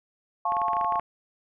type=chord; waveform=sine; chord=F augmented; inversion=none; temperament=just; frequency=698.5 / 873.1 / 1091.3 Hz; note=F5 / A5 / C#6; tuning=0 / -14 / -27 cents; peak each=-29 / -28 / -26 dBFS; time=0.45-1 s; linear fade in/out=5 ms
type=clicks; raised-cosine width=0.5 ms; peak=-22 dBFS; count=11; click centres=0.521 / 0.568 / 0.617 / 0.683 / 0.733 / 0.768 / 0.812 / 0.846 / 0.923 / 0.957 / 0.996 s
effects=none